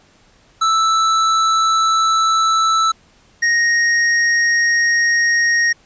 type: tone pair in turn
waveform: square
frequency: 1318.5 / 1868.1 Hz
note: E6 / A#6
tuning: 0 / +3 cents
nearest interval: tritone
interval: 603 cents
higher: second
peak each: -13 / -13 dBFS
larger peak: neither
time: 0.61-2.92 / 3.42-5.73 s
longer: neither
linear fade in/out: 10 ms
effects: pink hiss -52 dBFS RMS until 5.85 s + resampled to 16000 Hz